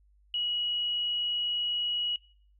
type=tone; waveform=sine; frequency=2912 Hz; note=F#7; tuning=28 cents flat; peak=-28 dBFS; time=0.34-2.16 s; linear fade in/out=2 ms; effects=noise-tail reverb RT60 0.5 s tail -21 dB re dry + added 50 Hz sine -60 dBFS peak until 2.59 s